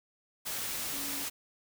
sine tone in noise, 280 Hz, C#4, 18 cents sharp, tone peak -44 dBFS, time 0.92-1.25 s, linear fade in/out 20 ms, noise white, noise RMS -36 dBFS, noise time 0.45-1.3 s, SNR -11 dB, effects none

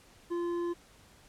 sine tone with hard clipping, 345.4 Hz, F4, 19 cents flat, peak -32 dBFS, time 0.3-0.74 s, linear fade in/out 20 ms, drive 7 dB, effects pink hiss -59 dBFS RMS until 1.28 s + low-pass 11000 Hz 12 dB/octave

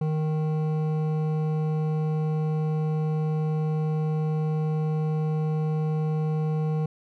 sine tone with hard clipping, 155.2 Hz, D#3, 4 cents flat, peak -25 dBFS, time 0.01-6.86 s, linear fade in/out 5 ms, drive 11 dB, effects none

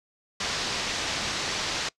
white low-pass noise, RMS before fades -30 dBFS, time 0.4-1.89 s, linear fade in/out 5 ms, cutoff 5900 Hz, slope 24 dB/octave, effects noise-tail reverb RT60 0.1 s tail -22 dB re dry + low-pass 10000 Hz 12 dB/octave

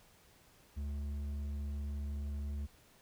sine tone with hard clipping, 72 Hz, D2, 34 cents flat, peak -38 dBFS, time 0.76-2.67 s, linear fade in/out 20 ms, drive 6 dB, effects pink hiss -64 dBFS RMS until 3.01 s

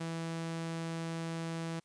sawtooth tone, 164.81 Hz, E3, in tune, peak -32 dBFS, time 0-1.8 s, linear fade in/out 10 ms, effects white hiss -75 dBFS RMS until 1.84 s + resampled to 22050 Hz

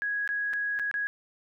sine tone with dropouts, 1661.2 Hz, G#6, in tune, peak -27 dBFS, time 0.02-1.07 s, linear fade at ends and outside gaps 0 ms, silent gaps 0.276-0.29 / 0.532-0.536 / 0.79-0.796 / 0.913-0.941 s, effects none

